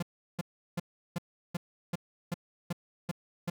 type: tone bursts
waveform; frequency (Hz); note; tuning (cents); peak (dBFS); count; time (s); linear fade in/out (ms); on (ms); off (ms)
45% pulse; 173.1; F3; -15; -30; 10; 0-3.5; 5; 26; 360
effects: none